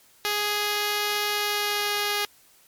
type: tone with pitch glide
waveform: 5% pulse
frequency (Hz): 415.3 to 412.4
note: G#4 to G#4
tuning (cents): 0 to -12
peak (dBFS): -12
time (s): 0.25-2.25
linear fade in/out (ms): 0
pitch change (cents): -12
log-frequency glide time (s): 1.29-1.95
effects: white hiss -57 dBFS RMS until 2.67 s + MP3 96 kbps